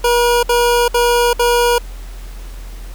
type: tone bursts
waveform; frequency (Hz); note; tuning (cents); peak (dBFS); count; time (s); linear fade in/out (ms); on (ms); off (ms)
25% pulse; 479.5; A#4; +49; -7; 4; 0.04-1.783; 5; 390; 61
effects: added 42 Hz sine -27 dBFS peak until 2.94 s + pink hiss -41 dBFS RMS until 2.94 s